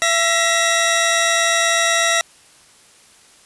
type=tone pair together; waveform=15% pulse; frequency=672 / 1907.9 Hz; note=E5 / A#6; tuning=+33 / +40 cents; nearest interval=octave + tritone; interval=1807 cents; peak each=-11 dBFS; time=0.02-2.21 s; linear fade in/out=0 ms; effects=white hiss -49 dBFS RMS until 3.45 s + resampled to 24000 Hz

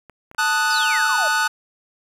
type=clicks; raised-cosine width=0.5 ms; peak=-27 dBFS; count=3; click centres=0.097 / 0.314 / 0.348 s
type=chord; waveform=45% pulse; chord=D# diminished; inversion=second; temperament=equal; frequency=880 / 1244.5 / 1480 Hz; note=A5 / D#6 / F#6; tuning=0 / 0 / 0 cents; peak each=-23 / -24 / -19 dBFS; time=0.38-1.48 s; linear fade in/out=10 ms
type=exponential sweep; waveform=sine; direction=down; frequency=5290 to 582 Hz; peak=-24 dBFS; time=0.7-1.28 s; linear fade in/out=5 ms
effects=low-pass 10000 Hz 12 dB/octave + 8-bit

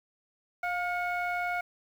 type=tone cluster; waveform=sine; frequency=707 / 1425 / 2208 Hz; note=F5 / F6 / C#7; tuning=+21 / +34 / -7 cents; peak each=-30 / -33 / -34 dBFS; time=0.63-1.61 s; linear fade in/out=5 ms; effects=tanh soft clip ceiling -23 dBFS + 9-bit

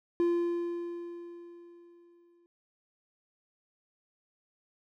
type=tone with exponential decay; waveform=triangle; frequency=344.7 Hz; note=F4; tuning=23 cents flat; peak=-21 dBFS; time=0.2-2.46 s; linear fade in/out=0 ms; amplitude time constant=490 ms; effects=none

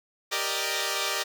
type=chord; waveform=5% pulse; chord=Eb major seventh; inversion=first; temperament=equal; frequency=392 / 466.2 / 587.3 / 622.3 Hz; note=G4 / Bb4 / D5 / Eb5; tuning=0 / 0 / 0 / 0 cents; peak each=-21 dBFS; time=0.31-1.24 s; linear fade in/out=20 ms; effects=none

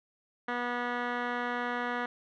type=tone with low-pass filter; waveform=10% pulse; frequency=243.2 Hz; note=B3; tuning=26 cents flat; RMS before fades=-33 dBFS; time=0.48-2.06 s; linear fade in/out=5 ms; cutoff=2100 Hz; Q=2.9; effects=none

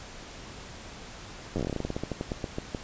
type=slowing click train; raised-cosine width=2 ms; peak=-17 dBFS; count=22; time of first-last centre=1.56-2.748 s; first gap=10 ms; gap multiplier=1.15; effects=pink hiss -44 dBFS RMS until 2.83 s + resampled to 16000 Hz

